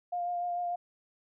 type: tone with vibrato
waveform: sine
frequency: 704 Hz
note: F5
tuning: 14 cents sharp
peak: -30 dBFS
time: 0.12-0.76 s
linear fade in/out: 10 ms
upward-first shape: sine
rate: 6.7 Hz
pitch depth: 16 cents each way
effects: none